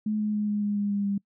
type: tone with pitch steps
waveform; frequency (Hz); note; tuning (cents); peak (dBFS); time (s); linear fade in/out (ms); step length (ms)
sine; 213.4 / 211.4 / 209.5 / 207.6 / 205.7 / 203.8 / 201.9 / 200; G#3 / G#3 / G#3 / G#3 / G#3 / G#3 / G#3 / G3; +47 / +31 / +15 / 0 / -16 / -32 / -49 / +35; -24; 0.06-1.18; 5; 140
effects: noise-tail reverb RT60 0.1 s tail -25 dB re dry